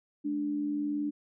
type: tone pair together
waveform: sine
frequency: 212.6 / 293.7 Hz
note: G#3 / D4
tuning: +41 / 0 cents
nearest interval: tritone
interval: 559 cents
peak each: -39 / -29 dBFS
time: 0.24-1.11 s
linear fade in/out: 20 ms
effects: none